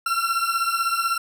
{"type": "beating tone pair", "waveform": "40% pulse", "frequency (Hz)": [1352, 1368], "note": ["E6", "F6"], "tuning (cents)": [43, -36], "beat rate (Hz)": 16, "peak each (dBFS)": -23, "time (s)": [0.06, 1.18], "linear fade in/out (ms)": 5, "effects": []}